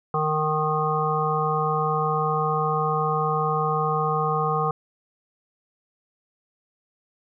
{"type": "harmonic tone", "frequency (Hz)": 154.2, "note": "D#3", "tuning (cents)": -15, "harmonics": [1, 3, 5, 7, 8], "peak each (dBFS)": [-27, -27, -27, -27, -27], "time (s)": [0.14, 4.71], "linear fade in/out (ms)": 2, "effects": []}